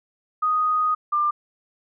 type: tone pair in turn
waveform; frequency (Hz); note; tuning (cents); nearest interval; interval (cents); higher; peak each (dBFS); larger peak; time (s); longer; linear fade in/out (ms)
sine; 1244.5 / 1193.3; D#6 / D6; 0 / +27; minor second; 73; first; -18; neither; 0.42-0.95 / 1.12-1.31; first; 10
effects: none